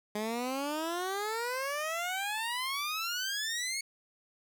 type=exponential sweep; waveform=15% pulse; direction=up; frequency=206.9 to 2217 Hz; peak=-26 dBFS; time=0.15-3.81 s; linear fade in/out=5 ms; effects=none